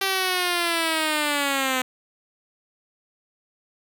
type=linear sweep; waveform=5% pulse; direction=down; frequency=390.4 to 253.8 Hz; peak=-10 dBFS; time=0.01-1.82 s; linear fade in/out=5 ms; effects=none